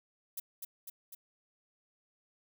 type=noise with echo; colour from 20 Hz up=violet; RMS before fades=-39 dBFS; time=0.37-0.4 s; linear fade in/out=5 ms; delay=250 ms; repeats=3; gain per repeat=-3 dB; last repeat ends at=1.15 s; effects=none